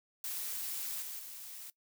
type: noise with level steps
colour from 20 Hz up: blue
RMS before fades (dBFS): -39 / -43 / -47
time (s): 0.24-1.7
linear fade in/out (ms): 2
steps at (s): 1.02 / 1.19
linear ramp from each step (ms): 5
effects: noise-tail reverb RT60 0.1 s tail -19 dB re dry